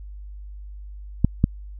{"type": "clicks", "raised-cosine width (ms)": 5, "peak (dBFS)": -3, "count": 2, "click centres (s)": [1.246, 1.441], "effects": ["added 50 Hz sine -35 dBFS peak until 1.79 s"]}